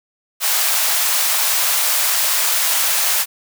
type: high-pass noise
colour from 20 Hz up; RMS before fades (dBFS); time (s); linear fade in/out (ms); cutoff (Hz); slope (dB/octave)
white; -17; 0.4-3.26; 50; 620; 24
effects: none